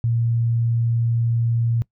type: tone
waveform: sine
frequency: 116.54 Hz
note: A#2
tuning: in tune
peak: -17 dBFS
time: 0.04-1.82 s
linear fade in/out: 0 ms
effects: noise-tail reverb RT60 0.1 s tail -22 dB re dry